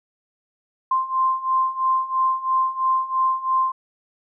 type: beating tone pair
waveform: sine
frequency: 1045 / 1048 Hz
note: C6 / C6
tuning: -2 / +2 cents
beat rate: 3 Hz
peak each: -23 / -20 dBFS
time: 0.91-3.72 s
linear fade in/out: 5 ms
effects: none